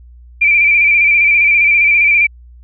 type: tone with vibrato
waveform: sine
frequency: 2349 Hz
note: D7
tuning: in tune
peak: -7 dBFS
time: 0.41-2.27 s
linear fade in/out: 10 ms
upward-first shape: square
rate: 15 Hz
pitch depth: 34 cents each way
effects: added 60 Hz sine -36 dBFS peak until 2.63 s